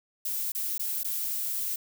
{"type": "noise with dropouts", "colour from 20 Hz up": "violet", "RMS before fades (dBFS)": -31, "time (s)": [0.25, 1.76], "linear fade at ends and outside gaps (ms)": 5, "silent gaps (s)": [[0.52, 0.549], [0.78, 0.794], [1.033, 1.045]], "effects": []}